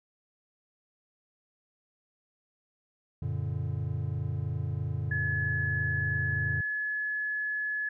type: chord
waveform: triangle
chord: Gb augmented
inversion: none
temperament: just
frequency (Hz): 92.5 / 115.62 / 144.53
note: Gb2 / Bb2 / D3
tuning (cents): 0 / -14 / -27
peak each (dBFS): -32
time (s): 3.22-6.61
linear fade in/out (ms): 5
type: tone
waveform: sine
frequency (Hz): 1706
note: G#6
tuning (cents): +46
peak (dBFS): -29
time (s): 5.11-7.89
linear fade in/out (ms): 5
effects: none